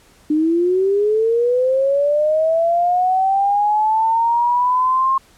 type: linear sweep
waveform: sine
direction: up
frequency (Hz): 298.6 to 1073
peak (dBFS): -13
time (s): 0.3-5.18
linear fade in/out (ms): 5
effects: pink hiss -51 dBFS RMS until 5.37 s + low-pass 12000 Hz 12 dB/octave